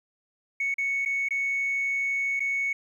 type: tone with dropouts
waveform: sine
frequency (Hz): 2217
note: C#7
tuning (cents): 0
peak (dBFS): -23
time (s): 0.6-2.73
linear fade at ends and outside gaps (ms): 5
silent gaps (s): 0.742-0.782 / 1.051-1.058 / 1.287-1.307 / 2.396-2.403
effects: tanh soft clip ceiling -21 dBFS + 10-bit